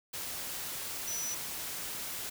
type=tone in noise; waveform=sine; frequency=5920 Hz; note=F#8; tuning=in tune; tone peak=-35 dBFS; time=1.07-1.35 s; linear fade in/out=10 ms; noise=white; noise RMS=-39 dBFS; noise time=0.13-2.3 s; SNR=+1 dB; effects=none